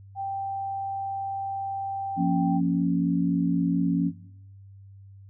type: tone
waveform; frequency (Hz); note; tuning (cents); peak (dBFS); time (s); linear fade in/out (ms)
sine; 784; G5; 0; -28; 0.15-2.61; 50
type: chord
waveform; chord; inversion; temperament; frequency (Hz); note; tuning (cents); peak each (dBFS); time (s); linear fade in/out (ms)
sine; Bb minor; second; equal with one note detuned; 173.91 / 233.1 / 277.2; F3 / Bb3 / Db4; -7 / 0 / 0; -24 / -30 / -25; 2.16-4.12; 50
effects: noise-tail reverb RT60 0.7 s tail -18 dB re dry + added 98 Hz sine -45 dBFS peak until 5.29 s